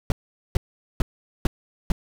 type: noise bursts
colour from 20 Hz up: brown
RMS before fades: -17 dBFS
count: 5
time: 0.1-1.92 s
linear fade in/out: 2 ms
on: 20 ms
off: 430 ms
effects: none